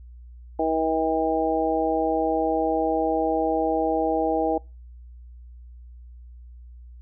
harmonic tone, 160 Hz, D#3, 49 cents sharp, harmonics 2 / 3 / 4 / 5, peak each -26 / -26 / -26 / -26 dBFS, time 0.59-4.58 s, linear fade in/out 5 ms, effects noise-tail reverb RT60 0.3 s tail -26 dB re dry + added 60 Hz sine -41 dBFS peak until 7.01 s

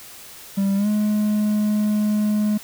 triangle tone with pitch glide, 196.6 to 210.7 Hz, G3 to G#3, +5 to +25 cents, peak -15 dBFS, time 0.57-2.58 s, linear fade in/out 10 ms, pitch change +120 cents, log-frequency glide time 0.76-0.88 s, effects white hiss -41 dBFS RMS until 2.63 s

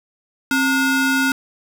square ring-modulated tone, 587.3 Hz, D5, in tune, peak -13 dBFS, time 0.51-1.32 s, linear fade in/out 2 ms, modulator 854 Hz, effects none

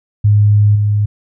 sine tone with level steps, 104 Hz, G#2, 3 cents sharp, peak -6 / -10 dBFS, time 0.24-1.06 s, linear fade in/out 10 ms, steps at 0.75 s, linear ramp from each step 10 ms, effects none

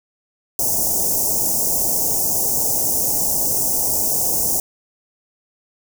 white band-stop noise, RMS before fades -19 dBFS, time 0.59-4.6 s, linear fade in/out 2 ms, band 860 to 5600 Hz, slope 48 dB/octave, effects none

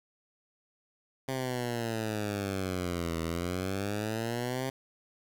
10% pulse exponential two-way sweep, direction down then up, 133.7 to 81.3 to 133.7 Hz, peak -23 dBFS, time 1.28-4.7 s, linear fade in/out 5 ms, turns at 3.21 s, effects 10-bit

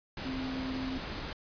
sine tone in noise, 261.6 Hz, C4, in tune, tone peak -34 dBFS, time 0.25-0.98 s, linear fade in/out 2 ms, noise pink, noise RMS -39 dBFS, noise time 0.17-1.33 s, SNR +2 dB, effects resampled to 11025 Hz

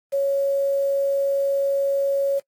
sine tone with quantisation, 554.4 Hz, C#5, in tune, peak -18 dBFS, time 0.12-2.4 s, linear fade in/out 20 ms, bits 7, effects noise-tail reverb RT60 0.1 s tail -25 dB re dry + AAC 64 kbps

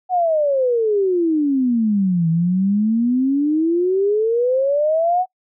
sine exponential two-way sweep, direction down then up, 749 to 161.3 to 749 Hz, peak -14 dBFS, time 0.09-5.26 s, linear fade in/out 50 ms, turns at 2.29 s, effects noise-tail reverb RT60 0.1 s tail -24 dB re dry

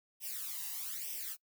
blue noise with flanger, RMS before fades -41 dBFS, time 0.2-1.37 s, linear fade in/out 50 ms, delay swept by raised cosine 0.35 to 1.07 ms, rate 1.1 Hz, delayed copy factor +0.95, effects noise-tail reverb RT60 0.1 s tail -23 dB re dry

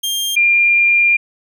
sawtooth / sine tone pair in turn, 3200 / 2397 Hz, G7 / D7, +35 / +35 cents, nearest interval perfect fourth, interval 500 cents, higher first, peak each -14 / -9 dBFS, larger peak second, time 0.03-0.36 / 0.36-1.17 s, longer second, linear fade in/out 10 ms, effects none

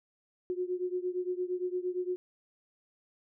sine beating tone pair, 359.4 / 368.1 Hz, F4 / F#4, +50 / -9 cents, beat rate 8.7 Hz, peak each -33 / -35 dBFS, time 0.5-2.16 s, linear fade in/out 0 ms, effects none

